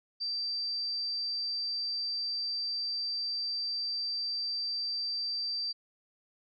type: tone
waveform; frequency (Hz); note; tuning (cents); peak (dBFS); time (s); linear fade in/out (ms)
sine; 4678; D8; -8; -31; 0.2-5.73; 20
effects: none